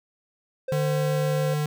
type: tone with vibrato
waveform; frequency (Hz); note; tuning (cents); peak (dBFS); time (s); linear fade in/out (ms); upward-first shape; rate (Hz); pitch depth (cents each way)
triangle; 520; C5; -11; -24; 0.68-1.54; 5; sine; 7.2; 10
type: tone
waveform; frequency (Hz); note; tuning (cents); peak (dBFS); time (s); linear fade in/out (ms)
square; 150; D3; +37; -24; 0.72-1.66; 2
effects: none